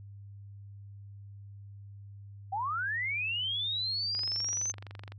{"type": "linear sweep", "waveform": "sine", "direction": "up", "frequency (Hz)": [740, 6272], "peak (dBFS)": -30, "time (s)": [2.52, 4.72], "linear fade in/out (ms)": 10}
{"type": "click train", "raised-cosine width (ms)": 0.3, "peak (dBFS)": -29, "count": 24, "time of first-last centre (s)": [4.15, 5.12], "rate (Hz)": 23.7}
{"effects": ["added 100 Hz sine -45 dBFS peak until 5.18 s"]}